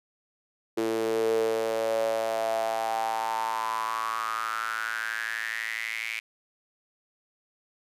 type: tone with high-pass filter sweep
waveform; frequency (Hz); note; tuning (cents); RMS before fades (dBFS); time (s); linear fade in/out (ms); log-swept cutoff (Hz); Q
sawtooth; 112.1; A2; +33; -29; 0.77-6.2; 10; 370 to 2300; 7.9
effects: resampled to 32000 Hz